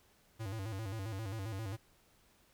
square tone with vibrato, 103.83 Hz, G#2, in tune, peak -39 dBFS, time 0.39-1.77 s, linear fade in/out 20 ms, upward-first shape square, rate 7.5 Hz, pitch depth 130 cents each way, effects pink hiss -68 dBFS RMS until 2.53 s

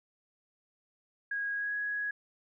sine tone with pitch glide, 1644 to 1667.9 Hz, G#6 to G#6, -18 to +7 cents, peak -31 dBFS, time 1.31-2.11 s, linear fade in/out 5 ms, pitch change +25 cents, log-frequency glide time 1.53-1.75 s, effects none

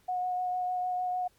sine tone with vibrato, 728 Hz, F#5, 28 cents flat, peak -28 dBFS, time 0.08-1.28 s, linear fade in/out 10 ms, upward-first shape sine, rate 6.6 Hz, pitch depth 12 cents each way, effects pink hiss -66 dBFS RMS until 1.38 s + MP3 96 kbps

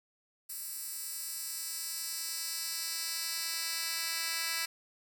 10% pulse tone with high-pass filter sweep, 329.6 Hz, E4, in tune, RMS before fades -37 dBFS, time 0.49-4.66 s, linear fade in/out 10 ms, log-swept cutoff 10000 to 2800 Hz, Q 0.91, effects none

